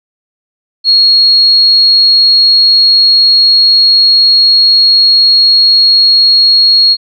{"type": "tone", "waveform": "sine", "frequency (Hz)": 4301, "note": "C8", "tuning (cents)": 47, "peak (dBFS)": -3, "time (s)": [0.84, 6.97], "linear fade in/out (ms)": 50, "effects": []}